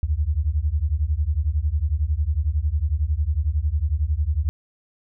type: beating tone pair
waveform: sine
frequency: 70 / 81 Hz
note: C#2 / E2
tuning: +18 / -30 cents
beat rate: 11 Hz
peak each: -22 dBFS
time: 0.03-4.49 s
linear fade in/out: 0 ms
effects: none